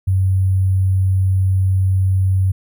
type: tone with sample-and-hold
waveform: sine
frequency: 94.7 Hz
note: F#2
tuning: 41 cents sharp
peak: -12 dBFS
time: 0.07-2.52 s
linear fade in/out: 10 ms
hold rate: 11025 Hz
effects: none